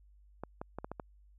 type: clicks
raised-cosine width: 1 ms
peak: -25 dBFS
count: 6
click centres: 0.436 / 0.615 / 0.786 / 0.845 / 0.916 / 0.998 s
effects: added 50 Hz sine -58 dBFS peak until 1.38 s